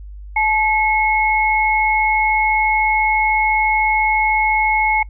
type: tone pair together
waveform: sine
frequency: 864 / 2177 Hz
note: A5 / C#7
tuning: -32 / -32 cents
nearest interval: octave + major third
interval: 1600 cents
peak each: -16 dBFS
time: 0.36-5.03 s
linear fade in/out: 5 ms
effects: noise-tail reverb RT60 0.1 s tail -23 dB re dry + added 50 Hz sine -31 dBFS peak until 5.09 s